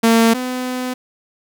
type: tone pair in turn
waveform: sawtooth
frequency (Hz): 227.9 / 252.8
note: A#3 / B3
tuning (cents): -39 / +41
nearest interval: major second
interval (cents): 180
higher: second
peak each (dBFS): -6 / -17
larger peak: first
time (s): 0.03-0.34 / 0.34-0.94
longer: second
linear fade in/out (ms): 10
effects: none

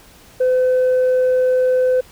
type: tone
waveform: sine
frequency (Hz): 509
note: C5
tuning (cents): -48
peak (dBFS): -10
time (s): 0.4-2.01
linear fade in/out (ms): 10
effects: tanh soft clip ceiling -11 dBFS + pink hiss -46 dBFS RMS until 2.11 s

